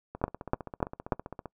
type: two click trains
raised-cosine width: 1 ms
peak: -24 / -10 dBFS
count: 21 / 4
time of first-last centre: 0.15-1.457 / 0.24-1.122 s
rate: 15.3 / 3.4 Hz
effects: noise-tail reverb RT60 0.1 s tail -24 dB re dry